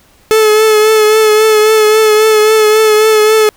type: tone with vibrato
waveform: 45% pulse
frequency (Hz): 432.2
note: A4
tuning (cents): -31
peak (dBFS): -5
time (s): 0.31-3.49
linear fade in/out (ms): 0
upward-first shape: triangle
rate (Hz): 3.7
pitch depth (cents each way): 35
effects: pink hiss -47 dBFS RMS until 3.56 s